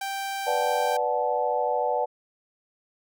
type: tone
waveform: sawtooth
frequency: 784 Hz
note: G5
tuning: in tune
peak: -25 dBFS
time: 0.01-0.97 s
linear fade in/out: 5 ms
type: chord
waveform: sine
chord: B minor seventh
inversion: none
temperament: equal with one note detuned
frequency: 493.9 / 587.3 / 740 / 867.9 Hz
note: B4 / D5 / F#5 / A5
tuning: 0 / 0 / 0 / -24 cents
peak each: -28 dBFS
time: 0.46-2.06 s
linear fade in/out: 20 ms
effects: none